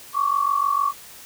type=tone pair together; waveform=sine; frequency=1106.4 / 1153 Hz; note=C#6 / D6; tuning=-4 / -32 cents; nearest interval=minor second; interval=72 cents; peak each=-21 dBFS; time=0.13-0.93 s; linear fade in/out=50 ms; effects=white hiss -43 dBFS RMS until 1.25 s